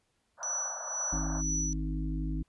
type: band-pass noise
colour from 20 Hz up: pink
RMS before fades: -43 dBFS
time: 0.37-1.43 s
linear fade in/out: 50 ms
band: 550 to 1600 Hz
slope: 96 dB/octave
type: tone with tremolo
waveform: sine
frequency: 5920 Hz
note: F#8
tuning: in tune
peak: -30 dBFS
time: 0.43-1.73 s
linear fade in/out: 0 ms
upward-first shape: sine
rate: 2 Hz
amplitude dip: 65%
type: harmonic tone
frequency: 51.91 Hz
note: G#1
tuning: in tune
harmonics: 1 / 3 / 5 / 6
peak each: -32 / -37 / -39 / -40 dBFS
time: 1.12-2.43 s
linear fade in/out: 10 ms
effects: pink hiss -75 dBFS RMS until 2.48 s + resampled to 24000 Hz